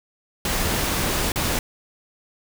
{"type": "noise with dropouts", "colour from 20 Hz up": "pink", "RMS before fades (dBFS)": -23, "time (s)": [0.45, 1.59], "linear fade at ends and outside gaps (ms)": 2, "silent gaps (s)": [1.32, 1.358], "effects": []}